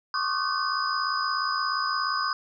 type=tone cluster; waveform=sine; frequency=1083 / 1140 / 1226 / 1519 / 4972 Hz; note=C#6 / C#6 / D#6 / F#6 / D#8; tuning=-41 / +48 / -26 / +45 / -2 cents; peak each=-31 dBFS; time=0.14-2.33 s; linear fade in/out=2 ms; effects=none